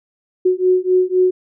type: beating tone pair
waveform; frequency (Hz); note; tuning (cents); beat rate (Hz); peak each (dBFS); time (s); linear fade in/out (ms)
sine; 365.8 / 369.7; F#4 / F#4; -20 / -1; 3.9; -15; 0.45-1.31; 10
effects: none